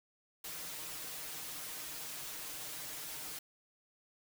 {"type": "noise with comb filter", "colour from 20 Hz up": "white", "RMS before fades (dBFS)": -44, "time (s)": [0.44, 3.39], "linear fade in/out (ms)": 5, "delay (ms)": 6.5, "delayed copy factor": 0.8, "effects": []}